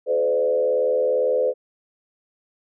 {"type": "tone with frequency modulation", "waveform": "sine", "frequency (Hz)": 510, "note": "C5", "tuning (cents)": -44, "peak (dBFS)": -17, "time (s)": [0.06, 1.54], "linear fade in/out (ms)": 50, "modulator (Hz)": 77.7, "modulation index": 0.94, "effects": []}